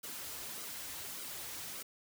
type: noise with flanger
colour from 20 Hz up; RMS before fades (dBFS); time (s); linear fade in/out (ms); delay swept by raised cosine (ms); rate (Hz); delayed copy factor
white; -44; 0.03-1.83; 10; 1.1 to 5.4; 1.7; -0.55
effects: none